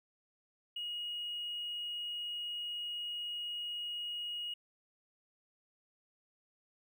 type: tone with hard clipping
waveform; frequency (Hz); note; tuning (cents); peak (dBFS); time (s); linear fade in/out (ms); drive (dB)
triangle; 2886; F#7; -44; -37; 0.76-4.54; 5; 2
effects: none